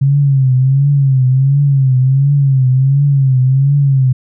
sine tone with vibrato, 135.3 Hz, C#3, 42 cents flat, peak -7 dBFS, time 0.01-4.13 s, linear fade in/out 10 ms, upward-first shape triangle, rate 1.4 Hz, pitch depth 110 cents each way, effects none

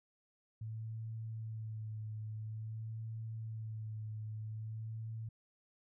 sine tone with vibrato, 110 Hz, A2, in tune, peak -40 dBFS, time 0.61-5.29 s, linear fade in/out 5 ms, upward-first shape sine, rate 0.49 Hz, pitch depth 29 cents each way, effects none

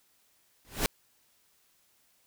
pink noise with exponential growth, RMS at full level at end -23 dBFS, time 0.65-0.86 s, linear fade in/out 0 ms, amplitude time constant 45 ms, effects white hiss -68 dBFS RMS until 2.26 s

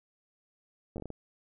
slowing click train, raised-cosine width 2 ms, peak -26 dBFS, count 7, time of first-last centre 0.96-1.103 s, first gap 9 ms, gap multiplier 1.39, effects none

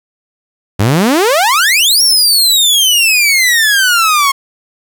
sawtooth exponential two-way sweep, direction up then down, 92.5 to 5630 to 1078 Hz, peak -4 dBFS, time 0.79-4.32 s, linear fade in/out 10 ms, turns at 2.02 s, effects 7-bit

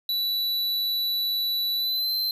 square tone with pitch glide, 3951 to 4100 Hz, B7 to C8, 0 to -36 cents, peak -24 dBFS, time 0.09-2.31 s, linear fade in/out 2 ms, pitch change +64 cents, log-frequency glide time 1.76-2.13 s, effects none

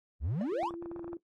triangle exponential sweep, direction up, 59.4 to 1227 Hz, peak -28 dBFS, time 0.2-0.71 s, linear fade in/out 50 ms
triangle tone with exponential decay, 587.3 Hz, D5, in tune, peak -31 dBFS, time 0.41-0.51 s, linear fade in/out 1 ms, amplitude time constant 20 ms
sine tone with vibrato, 340.8 Hz, F4, 42 cents flat, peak -38 dBFS, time 0.52-1.17 s, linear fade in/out 2 ms, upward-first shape sine, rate 7.3 Hz, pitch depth 16 cents each way
clicks, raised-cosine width 1 ms, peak -31 dBFS, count 11, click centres 0.631 / 0.708 / 0.74 / 0.825 / 0.859 / 0.915 / 0.962 / 0.994 / 1.044 / 1.079 / 1.131 s
effects noise-tail reverb RT60 0.1 s tail -17 dB re dry + AAC 32 kbps

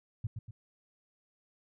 sine tone with echo, 110 Hz, A2, in tune, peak -30 dBFS, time 0.24-0.27 s, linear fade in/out 5 ms, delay 120 ms, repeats 2, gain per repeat -6 dB, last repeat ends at 0.51 s, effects none

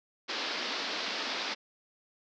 white band-pass noise, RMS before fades -35 dBFS, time 0.28-1.55 s, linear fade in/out 20 ms, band 210 to 5100 Hz, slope 48 dB/octave, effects none

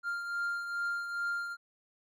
triangle beating tone pair, 1396.9 / 1399.3 Hz, F6 / F6, 0 / +3 cents, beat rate 2.4 Hz, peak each -31 / -40 dBFS, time 0.03-1.57 s, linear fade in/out 50 ms, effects none

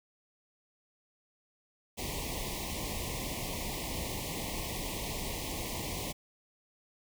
pink band-stop noise, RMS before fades -37 dBFS, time 1.97-6.13 s, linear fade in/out 20 ms, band 1100 to 1900 Hz, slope 96 dB/octave, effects none

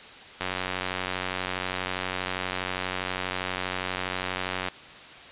click train, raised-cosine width 0.3 ms, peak -12 dBFS, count 396, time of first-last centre 0.41-4.685 s, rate 92.4 Hz, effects white hiss -45 dBFS RMS until 5.31 s + resampled to 8000 Hz

